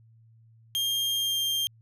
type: tone with pitch glide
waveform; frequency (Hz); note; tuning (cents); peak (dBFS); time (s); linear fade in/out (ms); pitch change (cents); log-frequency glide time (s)
40% pulse; 3208 to 3188; G7 to G7; +39 to +28; -24; 0.75-1.67; 0; -11; 1.18-1.4
effects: added 113 Hz sine -54 dBFS peak until 1.81 s